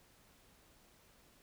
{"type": "silence", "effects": ["pink hiss -66 dBFS RMS until 1.42 s"]}